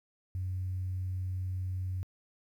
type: tone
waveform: sine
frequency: 92.5 Hz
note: F#2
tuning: in tune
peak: -31 dBFS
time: 0.35-2.03 s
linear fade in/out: 0 ms
effects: tanh soft clip ceiling -27 dBFS + 11-bit